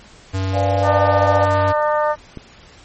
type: tone with pitch glide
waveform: square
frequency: 95.2 to 96.08 Hz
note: F#2 to G2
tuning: +50 to -34 cents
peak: -19 dBFS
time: 0.33-1.73 s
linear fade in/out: 20 ms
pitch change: +16 cents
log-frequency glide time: 0.45-0.81 s
type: chord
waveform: sine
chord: B diminished seventh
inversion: none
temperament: equal with one note detuned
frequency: 503.1 / 587.3 / 698.5 / 830.6 Hz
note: B4 / D5 / F5 / Ab5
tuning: +32 / 0 / 0 / 0 cents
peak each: -25 / -20 / -21 / -25 dBFS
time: 0.52-1.48 s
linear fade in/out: 50 ms
type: harmonic tone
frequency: 301.2 Hz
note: D4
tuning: 44 cents sharp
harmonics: 2 / 3 / 4 / 5 / 6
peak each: -17 / -20 / -22 / -30 / -30 dBFS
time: 0.82-2.16 s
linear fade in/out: 50 ms
type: click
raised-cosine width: 3 ms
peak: -18 dBFS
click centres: 2.373 s
effects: pink hiss -45 dBFS RMS until 2.84 s + MP3 32 kbps